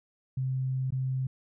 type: tone with dropouts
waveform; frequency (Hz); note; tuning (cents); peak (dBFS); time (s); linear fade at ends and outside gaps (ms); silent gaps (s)
sine; 130.81; C3; 0; -27; 0.37-1.27; 5; 0.906-0.922
effects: none